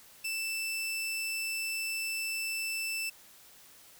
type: tone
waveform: sawtooth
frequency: 2653 Hz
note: E7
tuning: 10 cents sharp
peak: -29 dBFS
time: 0.24-3.1 s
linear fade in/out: 10 ms
effects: white hiss -56 dBFS RMS until 3.99 s